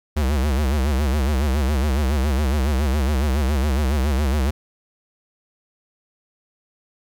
square tone with vibrato, 69.9 Hz, C#2, 15 cents sharp, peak -18 dBFS, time 0.16-4.51 s, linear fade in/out 10 ms, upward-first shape sine, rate 7.2 Hz, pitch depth 160 cents each way, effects 10-bit

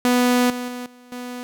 sawtooth tone with level steps, 246.9 Hz, B3, in tune, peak -11 / -22 / -25 / -41 / -26 dBFS, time 0.05-1.43 s, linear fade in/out 0 ms, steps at 0.5 / 0.68 / 0.86 / 1.12 s, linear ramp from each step 2 ms, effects none

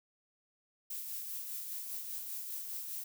violet noise with tremolo, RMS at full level -40 dBFS, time 0.9-3.04 s, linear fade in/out 5 ms, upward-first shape sine, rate 5 Hz, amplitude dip 35%, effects none

